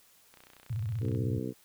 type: click train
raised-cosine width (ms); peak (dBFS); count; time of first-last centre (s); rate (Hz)
0.3; -37; 26; 0.34-1.149; 30.9
type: tone with vibrato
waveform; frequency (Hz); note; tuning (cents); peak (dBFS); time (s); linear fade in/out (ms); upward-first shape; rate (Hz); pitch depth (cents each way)
sine; 110; A2; 0; -30; 0.7-1.39; 5; triangle; 16; 270
type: harmonic tone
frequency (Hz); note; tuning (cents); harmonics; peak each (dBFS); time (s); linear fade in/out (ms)
63.1; B1; +38; 2 / 3 / 4 / 5 / 6 / 7 / 8; -39 / -40 / -38 / -39 / -43 / -40 / -47; 1-1.54; 50
effects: white hiss -62 dBFS RMS until 1.64 s